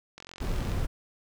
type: click train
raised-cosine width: 0.2 ms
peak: -26 dBFS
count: 25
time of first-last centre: 0.18-0.718 s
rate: 44.6 Hz
type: noise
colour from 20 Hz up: brown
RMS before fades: -29 dBFS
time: 0.4-0.87 s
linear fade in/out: 20 ms
effects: none